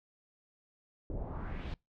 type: noise with low-pass filter sweep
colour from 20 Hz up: brown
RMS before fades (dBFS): -39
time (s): 1.1-1.74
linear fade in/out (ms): 2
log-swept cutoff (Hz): 460 to 4100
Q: 2.2
effects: noise-tail reverb RT60 0.2 s tail -25 dB re dry